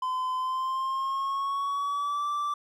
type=tone with pitch glide; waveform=triangle; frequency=1023 to 1168.4 Hz; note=C6 to D6; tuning=-39 to -9 cents; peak=-25 dBFS; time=0.02-2.54 s; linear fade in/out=5 ms; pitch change=+230 cents; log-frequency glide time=0.36-2.28 s; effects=none